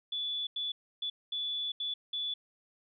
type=tone bursts at uneven times; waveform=sine; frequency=3450 Hz; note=A7; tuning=35 cents flat; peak=-32 dBFS; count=6; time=0.12-0.47 / 0.56-0.72 / 1.02-1.1 / 1.32-1.72 / 1.8-1.94 / 2.13-2.34 s; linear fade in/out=5 ms; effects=none